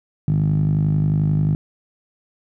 10% pulse tone with band-pass filter, 51.3 Hz, G#1, 21 cents flat, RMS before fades -18 dBFS, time 0.28-1.55 s, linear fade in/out 0 ms, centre 140 Hz, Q 5.6, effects none

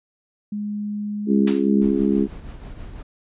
sine tone, 207.7 Hz, G#3, in tune, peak -24 dBFS, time 0.52-2 s, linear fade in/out 5 ms
harmonic tone, 68.4 Hz, C#2, 23 cents flat, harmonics 3 / 4 / 5 / 6, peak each -19 / -21 / -23 / -25 dBFS, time 1.26-2.28 s, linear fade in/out 50 ms
white noise with exponential decay, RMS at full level -24 dBFS, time 1.47-1.73 s, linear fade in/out 5 ms, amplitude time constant 55 ms
brown noise with tremolo, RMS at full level -34 dBFS, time 1.81-3.03 s, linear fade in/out 10 ms, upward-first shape triangle, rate 6.1 Hz, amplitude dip 50%
effects resampled to 8000 Hz

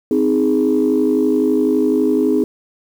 sine chord, Ab major, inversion first, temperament just, 259.6 / 311.5 / 415.3 Hz, C4 / Eb4 / Ab4, -13 / +2 / 0 cents, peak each -16 dBFS, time 0.11-2.44 s, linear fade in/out 2 ms, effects tanh soft clip ceiling -5 dBFS + 7-bit

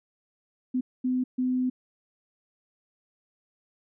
sine tone bursts at uneven times, 253.9 Hz, B3, 48 cents sharp, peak -23 dBFS, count 3, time 0.74-0.81 / 1.04-1.24 / 1.38-1.7 s, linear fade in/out 10 ms, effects none

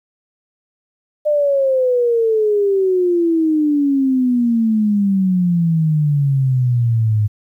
sine exponential sweep, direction down, 605 to 104 Hz, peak -12 dBFS, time 1.25-7.28 s, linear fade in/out 20 ms, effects 9-bit

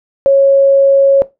sine tone, 550 Hz, C#5, 14 cents flat, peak -4 dBFS, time 0.26-1.22 s, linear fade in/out 0 ms, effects noise-tail reverb RT60 0.2 s tail -17 dB re dry

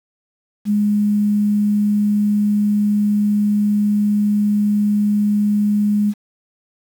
sine tone with quantisation, 207.4 Hz, G#3, 2 cents flat, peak -13 dBFS, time 0.65-6.14 s, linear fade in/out 50 ms, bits 7, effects none

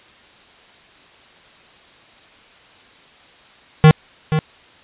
square tone with echo, 155.56 Hz, D#3, in tune, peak -5 dBFS, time 3.84-3.91 s, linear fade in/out 0 ms, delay 480 ms, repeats 1, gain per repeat -10 dB, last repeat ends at 4.39 s, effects white hiss -47 dBFS RMS until 4.83 s + resampled to 8000 Hz

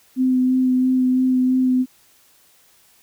sine tone with vibrato, 256.1 Hz, C4, 37 cents flat, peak -14 dBFS, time 0.16-1.86 s, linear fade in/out 50 ms, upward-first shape sine, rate 3 Hz, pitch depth 14 cents each way, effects white hiss -55 dBFS RMS until 3.02 s

